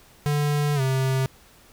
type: tone with pitch glide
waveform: square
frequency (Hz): 146.83 to 132.33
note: D3 to C3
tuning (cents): 0 to +20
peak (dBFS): -21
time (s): 0.26-1.26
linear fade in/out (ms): 0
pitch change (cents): -180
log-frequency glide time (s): 0.75-0.81
effects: pink hiss -53 dBFS RMS until 1.72 s